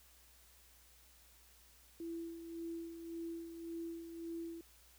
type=tone with tremolo; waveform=sine; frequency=333.6 Hz; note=E4; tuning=21 cents sharp; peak=-40 dBFS; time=2-4.61 s; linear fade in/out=2 ms; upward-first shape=sine; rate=1.8 Hz; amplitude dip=55%; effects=added 60 Hz sine -67 dBFS peak until 4.98 s + white hiss -65 dBFS RMS until 4.98 s